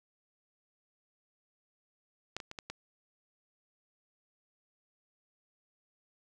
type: clicks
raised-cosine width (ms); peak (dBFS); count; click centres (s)
0.2; -19 / -25 / -26 / -23 / -23; 5; 2.366 / 2.402 / 2.514 / 2.588 / 2.7
effects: none